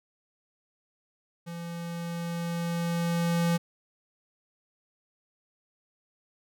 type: tone with level ramp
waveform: square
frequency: 170 Hz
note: F3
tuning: 46 cents flat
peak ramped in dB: -37 to -23 dBFS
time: 1.46-3.58 s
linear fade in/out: 20 ms
effects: none